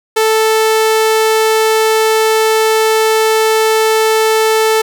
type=tone; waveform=sawtooth; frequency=440 Hz; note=A4; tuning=in tune; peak=-5 dBFS; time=0.16-4.82 s; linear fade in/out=10 ms; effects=none